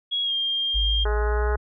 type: tone with pitch glide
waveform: sine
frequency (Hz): 3321 to 3206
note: G#7 to G7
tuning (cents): -1 to +38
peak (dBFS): -22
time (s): 0.11-1.05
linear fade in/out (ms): 20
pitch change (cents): -61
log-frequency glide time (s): 0.23-0.33
type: exponential sweep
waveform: sine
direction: up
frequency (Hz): 50.9 to 61.74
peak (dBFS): -21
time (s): 0.74-1.57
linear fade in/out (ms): 20
type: harmonic tone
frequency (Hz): 210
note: G#3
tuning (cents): +19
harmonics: 2 / 3 / 4 / 5 / 6 / 7 / 8 / 9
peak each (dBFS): -27 / -36 / -33 / -37 / -36 / -34 / -41 / -45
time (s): 1.05-1.56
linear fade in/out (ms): 5
effects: none